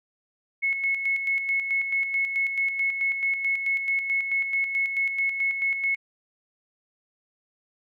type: tone with tremolo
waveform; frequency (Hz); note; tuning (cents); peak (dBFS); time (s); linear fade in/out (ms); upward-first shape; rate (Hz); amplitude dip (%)
sine; 2190; C#7; -22; -21; 0.62-5.96; 20; square; 4.6; 50
effects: none